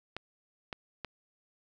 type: clicks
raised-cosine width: 0.3 ms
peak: -21 dBFS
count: 3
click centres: 0.166 / 0.728 / 1.047 s
effects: none